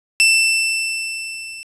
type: tone with level ramp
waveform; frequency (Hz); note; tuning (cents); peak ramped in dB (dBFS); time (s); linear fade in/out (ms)
sawtooth; 2669; E7; +21; -6 to -28; 0.2-1.63; 0
effects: resampled to 24000 Hz + 8-bit